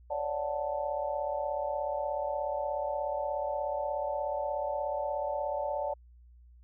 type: chord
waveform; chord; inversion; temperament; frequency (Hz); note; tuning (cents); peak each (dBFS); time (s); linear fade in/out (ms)
sine; D major seventh; third; just; 550.6 / 587.3 / 734.2 / 881; C#5 / D5 / F#5 / A5; -12 / 0 / -14 / +2; -38 / -33 / -38 / -36; 0.1-5.94; 10
effects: added 60 Hz sine -53 dBFS peak until 6.63 s